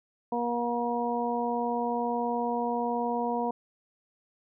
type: harmonic tone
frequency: 238.6 Hz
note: A#3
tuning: 41 cents sharp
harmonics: 1 / 2 / 3 / 4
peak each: -32 / -32 / -32 / -32 dBFS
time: 0.32-3.51 s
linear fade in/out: 5 ms
effects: none